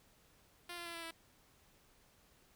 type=tone with pitch steps; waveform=5% pulse; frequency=349.2 / 344.2 / 339.3 / 334.4 / 329.6 Hz; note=F4 / F4 / F4 / E4 / E4; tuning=0 / -25 / -50 / +25 / 0 cents; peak=-33 dBFS; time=0.69-1.11 s; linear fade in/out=5 ms; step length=84 ms; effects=pink hiss -68 dBFS RMS until 2.55 s